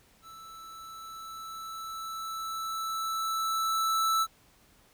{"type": "tone with level ramp", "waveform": "square", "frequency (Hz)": 1318, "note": "E6", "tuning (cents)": -1, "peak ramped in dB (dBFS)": [-47, -24], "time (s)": [0.22, 4.27], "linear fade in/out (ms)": 50, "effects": ["pink hiss -62 dBFS RMS until 4.93 s"]}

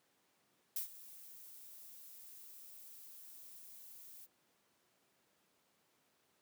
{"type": "noise with ADSR envelope", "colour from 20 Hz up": "violet", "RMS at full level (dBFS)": -37, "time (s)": [0.76, 4.27], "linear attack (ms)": 4, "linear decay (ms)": 110, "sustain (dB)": -18, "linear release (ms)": 30, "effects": ["pink hiss -75 dBFS RMS until 6.41 s", "high-pass 200 Hz 12 dB/octave"]}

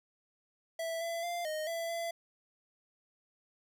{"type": "tone with pitch steps", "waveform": "square", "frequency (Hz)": [659, 672, 694, 619, 668, 675], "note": ["E5", "E5", "F5", "D#5", "E5", "E5"], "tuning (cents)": [-1, 33, -11, -9, 23, 41], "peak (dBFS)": -35, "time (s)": [0.79, 2.11], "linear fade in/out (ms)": 5, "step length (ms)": 220, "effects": []}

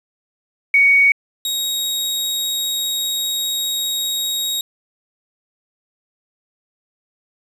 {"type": "tone pair in turn", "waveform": ["sine", "sawtooth"], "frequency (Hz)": [2238, 3779], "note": ["C#7", "A#7"], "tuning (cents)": [16, 23], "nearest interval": "major sixth", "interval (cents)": 907, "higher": "second", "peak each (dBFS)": [-9, -16], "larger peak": "first", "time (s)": [[0.74, 1.12], [1.45, 4.61]], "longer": "second", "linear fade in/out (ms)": 2, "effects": ["resampled to 32000 Hz", "7-bit"]}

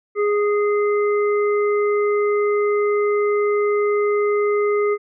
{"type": "harmonic tone", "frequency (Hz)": 414, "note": "G#4", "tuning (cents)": -5, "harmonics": [1, 3, 5], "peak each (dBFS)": [-16, -26, -30], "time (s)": [0.15, 4.98], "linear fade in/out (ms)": 50, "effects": []}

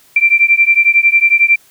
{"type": "beating tone pair", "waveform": "sine", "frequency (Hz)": [2349, 2360], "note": ["D7", "D7"], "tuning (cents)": [0, 8], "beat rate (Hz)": 11, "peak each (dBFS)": -10, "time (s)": [0.16, 1.56], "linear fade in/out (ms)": 5, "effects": ["white hiss -48 dBFS RMS until 1.7 s"]}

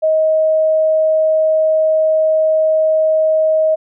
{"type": "tone", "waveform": "sine", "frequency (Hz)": 630, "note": "D#5", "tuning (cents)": 21, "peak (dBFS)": -10, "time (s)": [0.02, 3.76], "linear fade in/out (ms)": 20, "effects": []}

